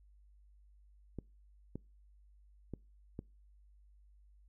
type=clicks; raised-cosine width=3 ms; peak=-28 dBFS; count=4; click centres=1.187 / 1.756 / 2.737 / 3.191 s; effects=noise-tail reverb RT60 0.3 s tail -26 dB re dry + added 50 Hz sine -60 dBFS peak until 4.48 s